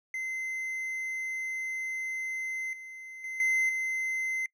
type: tone with level steps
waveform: triangle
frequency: 2064 Hz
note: C7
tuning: 24 cents flat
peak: -30 / -40 / -33 / -22 / -27 dBFS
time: 0.14-4.46 s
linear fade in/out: 2 ms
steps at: 2.73 / 3.24 / 3.4 / 3.69 s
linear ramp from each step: 2 ms
effects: noise-tail reverb RT60 0.1 s tail -24 dB re dry